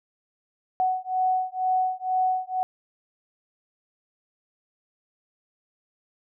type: beating tone pair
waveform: sine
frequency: 743 / 745.1 Hz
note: F#5 / F#5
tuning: +7 / +12 cents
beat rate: 2.1 Hz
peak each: -25 dBFS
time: 0.8-2.63 s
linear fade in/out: 0 ms
effects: none